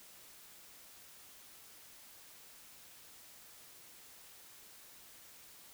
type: silence
effects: white hiss -57 dBFS RMS until 5.73 s